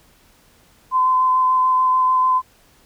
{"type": "tone with vibrato", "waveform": "sine", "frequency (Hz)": 1025, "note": "C6", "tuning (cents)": -36, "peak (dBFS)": -13, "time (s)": [0.91, 2.42], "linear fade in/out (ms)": 50, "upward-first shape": "square", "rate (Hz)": 6.8, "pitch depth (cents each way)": 9, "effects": ["pink hiss -54 dBFS RMS until 2.85 s"]}